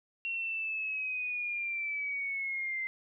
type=linear sweep; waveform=sine; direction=down; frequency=2738 to 2070 Hz; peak=-32 dBFS; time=0.25-2.87 s; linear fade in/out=0 ms; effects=none